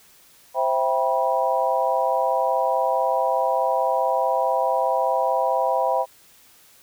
sine chord, C major seventh, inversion none, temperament equal with one note detuned, 523.3 / 659.3 / 784 / 972.5 Hz, C5 / E5 / G5 / B5, 0 / 0 / 0 / -27 cents, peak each -24 dBFS, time 0.54-6.06 s, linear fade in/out 50 ms, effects white hiss -53 dBFS RMS until 6.82 s

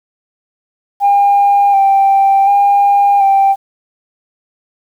sine tone with vibrato, 795 Hz, G5, 24 cents sharp, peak -5 dBFS, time 1-3.56 s, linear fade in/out 50 ms, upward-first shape square, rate 0.68 Hz, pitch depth 22 cents each way, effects tanh soft clip ceiling -3 dBFS + 7-bit

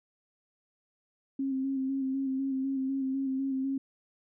sine tone with vibrato, 267.8 Hz, C4, 40 cents sharp, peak -28 dBFS, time 1.39-3.78 s, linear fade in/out 5 ms, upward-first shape square, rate 4 Hz, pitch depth 23 cents each way, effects none

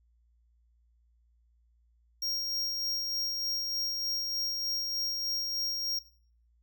square tone with tremolo, 5580 Hz, F8, 2 cents flat, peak -30 dBFS, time 2.22-5.99 s, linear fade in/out 5 ms, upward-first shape sine, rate 3.3 Hz, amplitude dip 30%, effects noise-tail reverb RT60 0.5 s tail -19 dB re dry + added 58 Hz sine -64 dBFS peak until 6.62 s

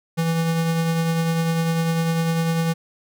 square tone with tremolo, 164.81 Hz, E3, in tune, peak -18 dBFS, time 0.17-2.74 s, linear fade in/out 20 ms, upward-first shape triangle, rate 10 Hz, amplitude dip 35%, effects none

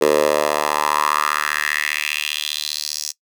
10% pulse tone with high-pass filter sweep, 75 Hz, D2, 37 cents sharp, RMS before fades -20 dBFS, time 0.01-3.12 s, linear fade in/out 10 ms, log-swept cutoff 440 to 5800 Hz, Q 3.6, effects noise-tail reverb RT60 0.1 s tail -20 dB re dry

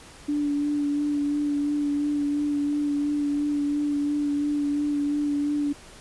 sine tone with vibrato, 290.9 Hz, D4, 16 cents flat, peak -22 dBFS, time 0.28-5.73 s, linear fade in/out 10 ms, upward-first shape sine, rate 2.9 Hz, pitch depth 18 cents each way, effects pink hiss -47 dBFS RMS until 6 s + resampled to 24000 Hz

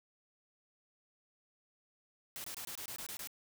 white noise bursts, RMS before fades -44 dBFS, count 9, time 2.36-3.273 s, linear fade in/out 0 ms, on 81 ms, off 23 ms, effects none

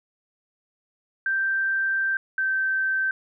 sine tone pair in turn, 1568 / 1551.8 Hz, G6 / G6, 0 / -18 cents, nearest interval unison, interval 18 cents, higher first, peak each -21 / -21 dBFS, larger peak neither, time 1.26-2.17 / 2.38-3.11 s, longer first, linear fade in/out 2 ms, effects none

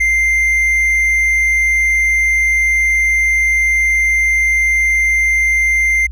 triangle tone, 2093 Hz, C7, in tune, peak -9 dBFS, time 0-6.07 s, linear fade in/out 10 ms, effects added 60 Hz sine -24 dBFS peak until 6.11 s

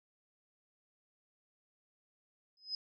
sine tone with exponential growth, 5060 Hz, D#8, 28 cents sharp, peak -32 dBFS, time 2.57-2.75 s, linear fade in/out 2 ms, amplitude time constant 39 ms, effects none

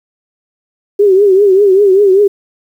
sine tone with vibrato, 393.2 Hz, G4, 5 cents sharp, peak -4 dBFS, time 0.99-2.28 s, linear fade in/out 10 ms, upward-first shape triangle, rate 5.1 Hz, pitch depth 120 cents each way, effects 7-bit

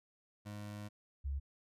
25% pulse / sine tone pair in turn, 103.83 / 69.3 Hz, G#2 / C#2, 0 / 0 cents, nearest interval perfect fifth, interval 700 cents, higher first, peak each -40 / -35 dBFS, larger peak second, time 0.45-0.89 / 1.24-1.4 s, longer first, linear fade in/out 20 ms, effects resampled to 32000 Hz

